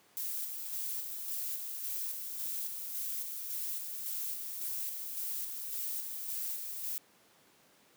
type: noise with tremolo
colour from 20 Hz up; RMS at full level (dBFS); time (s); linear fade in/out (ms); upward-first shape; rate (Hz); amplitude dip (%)
violet; -37; 0.17-6.98; 0; square; 1.8; 35
effects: pink hiss -64 dBFS RMS until 7.96 s + high-pass 200 Hz 12 dB/octave